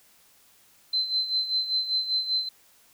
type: tone with tremolo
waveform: sine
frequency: 4074 Hz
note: C8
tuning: 47 cents flat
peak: -21 dBFS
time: 0.93-2.49 s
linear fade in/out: 5 ms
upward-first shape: sine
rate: 5.1 Hz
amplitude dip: 70%
effects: white hiss -59 dBFS RMS until 2.93 s